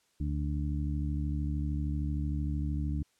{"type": "harmonic tone", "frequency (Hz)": 73.1, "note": "D2", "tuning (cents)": -7, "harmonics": [1, 2, 3, 4], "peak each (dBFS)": [-31, -35, -41, -39], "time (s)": [0.2, 3.03], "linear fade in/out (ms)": 5, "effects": ["white hiss -71 dBFS RMS until 3.19 s", "low-pass 9000 Hz 12 dB/octave"]}